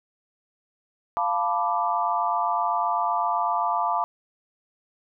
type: chord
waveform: sine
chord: B half-diminished seventh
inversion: second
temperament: equal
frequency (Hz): 698.5 / 880 / 987.8 / 1174.7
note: F5 / A5 / B5 / D6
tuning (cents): 0 / 0 / 0 / 0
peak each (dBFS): -27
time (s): 1.17-4.04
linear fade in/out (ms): 0
effects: none